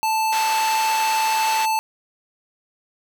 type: tone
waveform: square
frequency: 880 Hz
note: A5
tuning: in tune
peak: -19 dBFS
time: 0.03-1.79 s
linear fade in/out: 0 ms
type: band-pass noise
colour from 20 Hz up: pink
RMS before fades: -29 dBFS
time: 0.32-1.66 s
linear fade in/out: 10 ms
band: 990 to 6400 Hz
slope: 12 dB/octave
effects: none